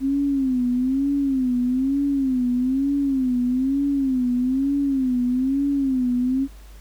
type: tone with vibrato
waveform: sine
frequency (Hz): 263.7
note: C4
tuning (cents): +14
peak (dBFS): -18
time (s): 0-6.48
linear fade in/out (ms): 50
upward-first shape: sine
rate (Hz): 1.1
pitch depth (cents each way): 120
effects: added 50 Hz sine -40 dBFS peak until 6.8 s + pink hiss -52 dBFS RMS until 6.8 s